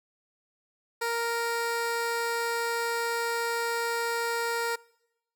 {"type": "tone", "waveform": "15% pulse", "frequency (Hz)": 466.2, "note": "A#4", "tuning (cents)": 0, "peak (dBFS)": -21, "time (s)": [1.01, 4.76], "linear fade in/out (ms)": 10, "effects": ["noise-tail reverb RT60 0.9 s tail -24 dB re dry"]}